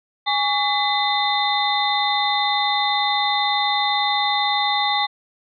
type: tone cluster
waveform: sine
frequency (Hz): 826 / 1133 / 2011 / 3624 / 4063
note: G#5 / C#6 / B6 / A#7 / B7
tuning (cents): -10 / +37 / +31 / -50 / +48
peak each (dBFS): -21 / -27 / -25 / -23 / -28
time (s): 0.26-5.07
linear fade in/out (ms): 20
effects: none